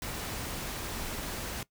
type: noise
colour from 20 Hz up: pink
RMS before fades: -37 dBFS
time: 0.02-1.63 s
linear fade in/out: 2 ms
effects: noise-tail reverb RT60 0.1 s tail -20 dB re dry